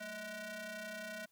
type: ring-modulated tone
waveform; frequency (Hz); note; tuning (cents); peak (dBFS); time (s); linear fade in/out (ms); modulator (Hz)
sawtooth; 417.7; G#4; +10; -36; 0-1.26; 10; 1060
effects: white hiss -75 dBFS RMS until 1.31 s